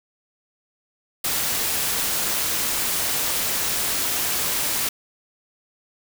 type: noise with amplitude modulation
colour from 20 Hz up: white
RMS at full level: -22 dBFS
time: 1.24-4.89 s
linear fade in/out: 5 ms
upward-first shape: sine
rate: 298 Hz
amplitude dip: 35%
effects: none